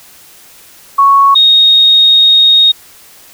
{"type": "tone pair in turn", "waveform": "sine", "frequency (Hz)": [1108.7, 3729], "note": ["C#6", "A#7"], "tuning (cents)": [0, 0], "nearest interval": "octave + major sixth", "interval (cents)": 2100, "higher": "second", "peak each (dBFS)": -3, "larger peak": "neither", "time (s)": [[0.98, 1.35], [1.35, 2.72]], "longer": "second", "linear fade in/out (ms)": 10, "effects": ["white hiss -39 dBFS RMS until 3.33 s"]}